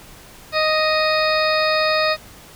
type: harmonic tone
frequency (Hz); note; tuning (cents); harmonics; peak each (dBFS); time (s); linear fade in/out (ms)
622.3; D#5; 0; 1 / 2 / 3 / 4 / 6 / 7 / 8; -19 / -22 / -24 / -25 / -27 / -27 / -28; 0.52-2.17; 50
effects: pink hiss -43 dBFS RMS until 2.55 s